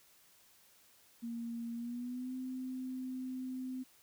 sine tone with pitch glide, 233.1 to 257.2 Hz, A#3 to C4, 0 to -30 cents, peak -38 dBFS, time 1.22-3.84 s, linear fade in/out 20 ms, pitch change +170 cents, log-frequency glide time 1.74-2.34 s, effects white hiss -65 dBFS RMS until 4.02 s

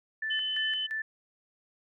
sine tone with tremolo, 1760 Hz, A6, in tune, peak -30 dBFS, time 0.22-1.02 s, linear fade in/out 5 ms, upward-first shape square, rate 2.9 Hz, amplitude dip 75%
sine tone, 3032 Hz, F#7, 42 cents sharp, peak -29 dBFS, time 0.3-0.87 s, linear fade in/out 10 ms
effects none

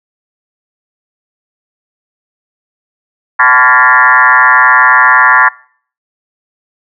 sine tone with frequency modulation, 1396.9 Hz, F6, in tune, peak -3 dBFS, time 3.39-5.49 s, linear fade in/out 10 ms, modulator 128 Hz, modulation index 3.8, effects noise-tail reverb RT60 0.5 s tail -23 dB re dry

